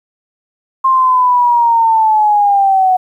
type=linear sweep; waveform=sine; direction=down; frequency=1062 to 736 Hz; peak=-7 dBFS; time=0.84-2.97 s; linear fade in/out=10 ms; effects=8-bit